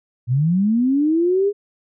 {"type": "linear sweep", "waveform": "sine", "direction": "up", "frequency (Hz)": [115, 415.3], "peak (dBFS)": -14, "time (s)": [0.27, 1.53], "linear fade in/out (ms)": 50, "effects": []}